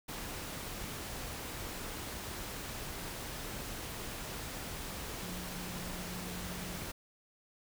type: tone in noise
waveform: sine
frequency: 179.3 Hz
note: F3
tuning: 46 cents sharp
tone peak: -44 dBFS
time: 5.21-6.79 s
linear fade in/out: 10 ms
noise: pink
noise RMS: -42 dBFS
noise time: 0.08-6.92 s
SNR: -5 dB
effects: none